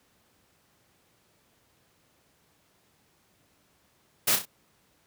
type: noise with echo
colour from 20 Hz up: white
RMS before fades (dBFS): -23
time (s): 4.27-4.36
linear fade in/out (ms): 10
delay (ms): 32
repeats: 3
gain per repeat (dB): -7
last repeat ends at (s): 4.456
effects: pink hiss -66 dBFS RMS until 5.06 s + high-pass 80 Hz 12 dB/octave